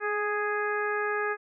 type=harmonic tone with a mistuned harmonic; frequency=415.3 Hz; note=G#4; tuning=in tune; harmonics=1 / 2 / 3 / 4 / 5 / 6; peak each=-30 / -36 / -33 / -31 / -40 / -44 dBFS; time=0-1.37 s; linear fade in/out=50 ms; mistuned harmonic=1; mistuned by=+16 cents; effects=none